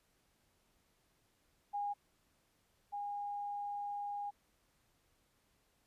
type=tone pair in turn; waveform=sine; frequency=816 / 816 Hz; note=G#5 / G#5; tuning=-31 / -31 cents; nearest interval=unison; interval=0 cents; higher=neither; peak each=-35 / -38 dBFS; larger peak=first; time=1.73-1.94 / 2.92-4.31 s; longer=second; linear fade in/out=20 ms; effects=pink hiss -75 dBFS RMS until 5.86 s + resampled to 32000 Hz